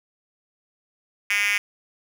5% pulse tone with high-pass filter, 204.3 Hz, G#3, 28 cents flat, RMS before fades -22 dBFS, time 1.3-1.58 s, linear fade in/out 2 ms, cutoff 2200 Hz, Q 4.1, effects none

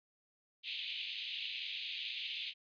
pink band-pass noise, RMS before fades -42 dBFS, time 0.63-2.54 s, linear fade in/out 50 ms, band 2500 to 4000 Hz, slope 48 dB/octave, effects resampled to 11025 Hz

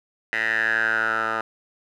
10% pulse tone with band-pass filter sweep, 111.6 Hz, A2, 25 cents sharp, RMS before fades -23 dBFS, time 0.33-1.41 s, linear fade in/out 0 ms, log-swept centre 2000 to 1200 Hz, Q 7.8, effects none

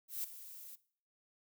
violet noise with ADSR envelope, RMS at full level -37 dBFS, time 0.08-0.76 s, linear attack 160 ms, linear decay 6 ms, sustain -14 dB, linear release 12 ms, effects noise-tail reverb RT60 0.5 s tail -19 dB re dry

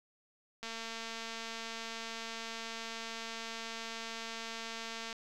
click train, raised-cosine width 0.2 ms, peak -25 dBFS, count 1022, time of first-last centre 0.63-5.128 s, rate 227 Hz, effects none

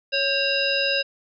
harmonic tone with a mistuned harmonic, 554.4 Hz, C#5, in tune, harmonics 1 / 3 / 5 / 7 / 9, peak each -26 / -28 / -24 / -28 / -27 dBFS, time 0.12-1.03 s, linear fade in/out 20 ms, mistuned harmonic 3, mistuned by -73 cents, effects none

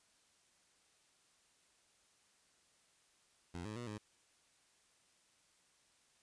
15% pulse tone with pitch steps, 87.2 / 107 / 120.7 / 105.8 Hz, F2 / A2 / B2 / G#2, -2 / -48 / -39 / +33 cents, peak -37 dBFS, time 3.54-3.98 s, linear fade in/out 5 ms, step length 110 ms, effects white hiss -72 dBFS RMS until 6.22 s + resampled to 22050 Hz

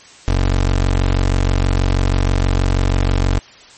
25% pulse tone, 46.25 Hz, F#1, in tune, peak -9 dBFS, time 0.28-3.39 s, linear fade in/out 0 ms, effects white hiss -42 dBFS RMS until 3.77 s + MP3 32 kbps

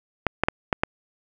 clicks, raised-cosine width 0.5 ms, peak -4 dBFS, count 5, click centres 0.267 / 0.436 / 0.485 / 0.728 / 0.835 s, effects none

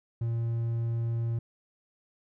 triangle tone, 115.9 Hz, A#2, 10 cents flat, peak -25 dBFS, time 0.21-1.39 s, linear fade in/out 5 ms, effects none

